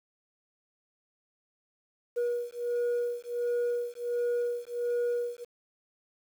sine beating tone pair, 480 / 481.4 Hz, B4 / B4, -49 / -44 cents, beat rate 1.4 Hz, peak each -29 dBFS, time 2.16-5.45 s, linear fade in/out 20 ms, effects tanh soft clip ceiling -25 dBFS + 9-bit

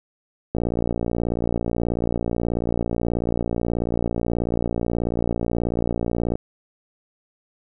click train, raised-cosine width 2 ms, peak -10 dBFS, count 340, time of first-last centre 0.55-6.355 s, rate 58.4 Hz, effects none

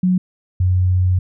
sine tone pair in turn, 183 / 91.5 Hz, F#3 / F#2, -19 / -19 cents, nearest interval octave, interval 1200 cents, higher first, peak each -12 dBFS, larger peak neither, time 0.03-0.18 / 0.6-1.19 s, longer second, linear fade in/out 5 ms, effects none

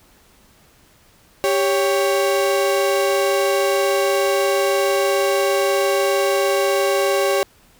35% pulse tone pair together, 394.6 / 557.7 Hz, G4 / C#5, +11 / +10 cents, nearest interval tritone, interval 599 cents, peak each -17 dBFS, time 1.44-7.43 s, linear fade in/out 0 ms, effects pink hiss -53 dBFS RMS until 7.79 s

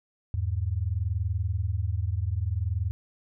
sine tone pair together, 81.9 / 102.47 Hz, E2 / G#2, -11 / -23 cents, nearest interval major third, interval 388 cents, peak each -28 dBFS, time 0.34-2.91 s, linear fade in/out 0 ms, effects none

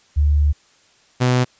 sine / sawtooth tone pair in turn, 73.42 / 125.38 Hz, D2 / B2, 0 / +27 cents, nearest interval major sixth, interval 927 cents, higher second, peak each -12 / -10 dBFS, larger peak second, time 0.16-0.53 / 1.2-1.45 s, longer first, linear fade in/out 20 ms, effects white hiss -55 dBFS RMS until 1.59 s + resampled to 16000 Hz

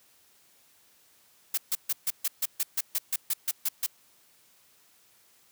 blue noise bursts, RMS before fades -27 dBFS, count 14, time 1.54-3.864 s, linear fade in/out 5 ms, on 36 ms, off 140 ms, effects white hiss -62 dBFS RMS until 5.51 s + high-pass 60 Hz 12 dB/octave

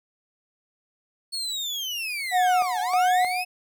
35% pulse linear two-way sweep, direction down then up, 4402 to 784 to 2622 Hz, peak -26 dBFS, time 1.32-3.45 s, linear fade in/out 20 ms, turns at 2.8 s
triangle tone with tremolo, 730 Hz, F#5, 24 cents flat, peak -16 dBFS, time 2.31-3.45 s, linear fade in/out 50 ms, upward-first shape square, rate 1.6 Hz, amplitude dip 60%
effects none

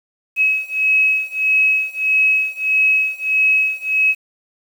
sine beating tone pair, 2561 / 2562.6 Hz, D#7 / E7, +49 / -50 cents, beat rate 1.6 Hz, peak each -16 / -17 dBFS, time 0.36-4.15 s, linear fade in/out 50 ms, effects 7-bit

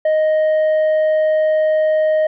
sine tone with tanh clipping, 622.3 Hz, D#5, in tune, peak -13 dBFS, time 0.05-2.27 s, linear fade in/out 5 ms, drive 4 dB, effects none

